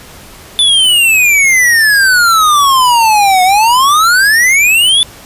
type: exponential two-way sweep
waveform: square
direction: down then up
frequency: 3520 to 725 to 3520 Hz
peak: -6 dBFS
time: 0.59-5.03 s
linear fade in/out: 0 ms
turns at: 3.43 s
effects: pink hiss -34 dBFS RMS until 5.25 s + resampled to 32000 Hz